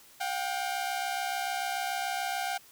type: tone pair together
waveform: sawtooth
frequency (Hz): 717.1 / 784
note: F5 / G5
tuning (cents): +46 / 0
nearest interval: major second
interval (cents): 154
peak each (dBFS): -30 / -29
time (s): 0.2-2.58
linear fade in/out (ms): 10
effects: white hiss -56 dBFS RMS until 2.71 s